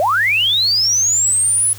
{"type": "linear sweep", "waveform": "sine", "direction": "up", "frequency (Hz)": [551, 10360], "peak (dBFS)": -12, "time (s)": [0, 1.73], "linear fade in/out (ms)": 0, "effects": ["added 102 Hz sine -35 dBFS peak until 1.78 s", "white hiss -38 dBFS RMS until 1.78 s"]}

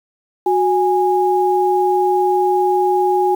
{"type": "tone pair together", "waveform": "sine", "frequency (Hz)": [367.5, 825], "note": ["F#4", "G#5"], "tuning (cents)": [-12, -12], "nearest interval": "octave + major second", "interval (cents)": 1400, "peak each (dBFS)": -15, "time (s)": [0.46, 3.35], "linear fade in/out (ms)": 5, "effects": ["7-bit"]}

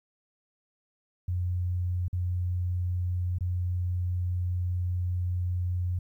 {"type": "tone with dropouts", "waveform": "sine", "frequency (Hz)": 89.5, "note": "F2", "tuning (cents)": 43, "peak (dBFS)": -26, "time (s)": [1.28, 5.99], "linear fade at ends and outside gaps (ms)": 5, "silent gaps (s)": [[2.082, 2.129], [3.385, 3.407]], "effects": ["11-bit"]}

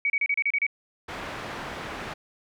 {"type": "tone bursts", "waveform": "sine", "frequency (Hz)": 2261, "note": "C#7", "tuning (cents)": 34, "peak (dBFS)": -21, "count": 8, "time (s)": [0.05, 0.666], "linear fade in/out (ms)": 2, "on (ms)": 49, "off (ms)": 32}
{"type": "low-pass noise", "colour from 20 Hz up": "white", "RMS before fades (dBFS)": -36, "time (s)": [1.08, 2.14], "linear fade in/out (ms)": 10, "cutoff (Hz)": 1700, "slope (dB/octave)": 12}
{"effects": []}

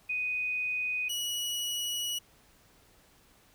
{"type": "tone pair in turn", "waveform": ["sine", "sawtooth"], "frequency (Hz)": [2492, 2922], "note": ["D#7", "F#7"], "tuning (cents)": [2, -22], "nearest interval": "minor third", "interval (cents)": 276, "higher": "second", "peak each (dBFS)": [-29, -28], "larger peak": "second", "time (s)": [[0.09, 1.09], [1.09, 2.19]], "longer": "second", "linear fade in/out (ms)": 10, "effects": ["pink hiss -62 dBFS RMS until 3.54 s"]}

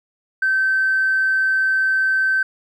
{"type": "tone with tanh clipping", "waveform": "triangle", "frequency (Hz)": 1545, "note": "G6", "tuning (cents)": -26, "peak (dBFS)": -15, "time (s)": [0.42, 2.43], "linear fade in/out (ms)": 5, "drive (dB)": 4, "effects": []}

